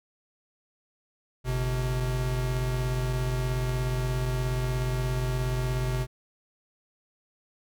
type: tone pair together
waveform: square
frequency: 47.92 / 126.9 Hz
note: G1 / B2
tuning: -39 / +47 cents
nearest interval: octave + perfect fourth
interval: 1686 cents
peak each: -31 / -28 dBFS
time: 1.44-6.07 s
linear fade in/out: 50 ms
effects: none